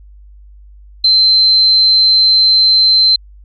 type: tone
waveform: sine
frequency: 4100 Hz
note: C8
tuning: 36 cents flat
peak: -6 dBFS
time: 1.04-3.16 s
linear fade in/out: 5 ms
effects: added 50 Hz sine -36 dBFS peak until 3.44 s